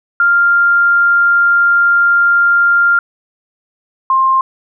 sine tone pair in turn, 1396 / 1057.5 Hz, F6 / C6, -1 / +18 cents, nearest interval perfect fourth, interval 481 cents, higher first, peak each -7 / -8 dBFS, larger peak first, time 0.2-2.99 / 4.1-4.41 s, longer first, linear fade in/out 2 ms, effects none

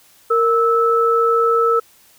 sine tone pair together, 462.9 / 1309.3 Hz, A#4 / E6, -12 / -12 cents, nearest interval octave + tritone, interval 1800 cents, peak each -15 dBFS, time 0.3-1.8 s, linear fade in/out 10 ms, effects white hiss -51 dBFS RMS until 2.18 s

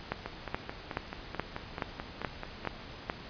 two click trains, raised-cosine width 0.5 ms, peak -21 / -15 dBFS, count 12 / 8, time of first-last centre 0.26-2.651 / 0.12-3.099 s, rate 4.6 / 2.35 Hz, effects pink hiss -46 dBFS RMS until 3.29 s + resampled to 11025 Hz

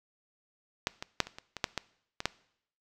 clicks, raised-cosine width 0.2 ms, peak -10 / -19 / -6 / -25 / -25 / -20 / -9 / -13 / -18 / -9 dBFS, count 10, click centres 0.871 / 1.025 / 1.203 / 1.27 / 1.385 / 1.567 / 1.642 / 1.777 / 2.204 / 2.256 s, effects noise-tail reverb RT60 0.7 s tail -21 dB re dry

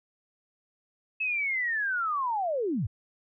sine linear sweep, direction down, 2613 to 78.7 Hz, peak -26 dBFS, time 1.2-2.87 s, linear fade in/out 10 ms, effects none

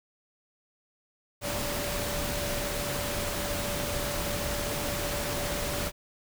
sine tone in noise, 580 Hz, D5, 22 cents flat, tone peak -36 dBFS, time 1.41-5.92 s, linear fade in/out 50 ms, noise pink, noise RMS -32 dBFS, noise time 1.41-5.92 s, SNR -7 dB, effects none

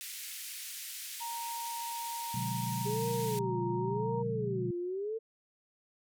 white band-pass noise, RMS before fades -43 dBFS, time 0.01-3.39 s, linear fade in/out 0 ms, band 1900 to 15000 Hz, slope 24 dB/octave
sine tone, 932.3 Hz, A#5, in tune, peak -37 dBFS, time 1.2-4.23 s, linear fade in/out 20 ms
sine chord, G# half-diminished seventh, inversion first, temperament equal with one note detuned, 123.47 / 146.83 / 180.56 / 207.7 Hz, B2 / D3 / F#3 / G#3, 0 / 0 / -42 / 0 cents, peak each -36 / -42 / -39 / -42 dBFS, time 2.34-4.71 s, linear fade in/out 5 ms
sine tone with vibrato, 403.9 Hz, G#4, 48 cents flat, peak -33 dBFS, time 2.85-5.19 s, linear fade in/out 20 ms, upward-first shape sine, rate 0.92 Hz, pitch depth 250 cents each way
effects none

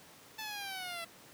10% pulse linear sweep, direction down, 880 to 663 Hz, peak -31 dBFS, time 0.38-1.05 s, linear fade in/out 10 ms, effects pink hiss -56 dBFS RMS until 1.33 s + high-pass 150 Hz 12 dB/octave

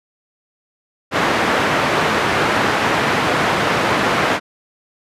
white band-pass noise, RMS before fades -17 dBFS, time 1.11-4.4 s, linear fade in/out 50 ms, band 110 to 1600 Hz, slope 12 dB/octave, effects resampled to 32000 Hz

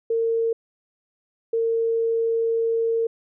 sine tone pair in turn, 456.5 / 456.5 Hz, A#4 / A#4, -36 / -36 cents, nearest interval unison, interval 0 cents, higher neither, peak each -19 dBFS, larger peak neither, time 0.1-0.53 / 1.53-3.07 s, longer second, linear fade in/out 5 ms, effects none

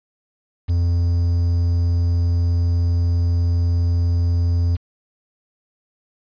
triangle tone with quantisation, 86.1 Hz, F2, 24 cents flat, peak -13 dBFS, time 0.68-4.77 s, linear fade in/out 20 ms, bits 7, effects resampled to 11025 Hz

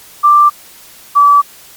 sine tone pair in turn, 1179 / 1152.1 Hz, D6 / D6, +6 / -34 cents, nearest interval unison, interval 40 cents, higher first, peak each -3 dBFS, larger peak neither, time 0.23-0.5 / 1.15-1.42 s, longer neither, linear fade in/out 20 ms, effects white hiss -38 dBFS RMS until 1.76 s + MP3 96 kbps

